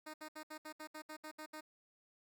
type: tone bursts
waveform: 10% pulse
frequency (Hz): 308.6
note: D#4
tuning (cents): -14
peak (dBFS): -38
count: 11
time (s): 0.06-1.609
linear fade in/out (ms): 10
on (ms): 79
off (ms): 68
effects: none